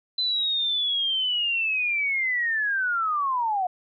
sine linear sweep, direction down, 4047 to 709 Hz, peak -22 dBFS, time 0.18-3.67 s, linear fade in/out 5 ms, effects none

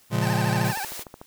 square chord, Bb minor seventh, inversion none, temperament just, 116.54 / 139.85 / 174.81 / 209.8 Hz, Bb2 / Db3 / F3 / Ab3, 0 / +16 / +2 / +18 cents, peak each -26 / -28 / -29 / -30 dBFS, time 0.1-0.74 s, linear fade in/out 50 ms
25% pulse tone with vibrato, 832 Hz, G#5, 3 cents sharp, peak -25 dBFS, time 0.22-0.85 s, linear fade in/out 5 ms, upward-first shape sine, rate 13 Hz, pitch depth 150 cents each way
white high-pass noise, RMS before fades -36 dBFS, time 0.64-1.04 s, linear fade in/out 20 ms, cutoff 310 Hz, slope 96 dB/octave
click train, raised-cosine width 1 ms, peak -25 dBFS, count 8, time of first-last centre 0.7-1.215 s, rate 13.6 Hz
effects white hiss -57 dBFS RMS until 1.26 s

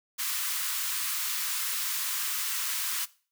white high-pass noise, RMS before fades -31 dBFS, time 0.18-3.06 s, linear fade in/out 20 ms, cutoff 1000 Hz, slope 48 dB/octave, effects noise-tail reverb RT60 0.4 s tail -20 dB re dry

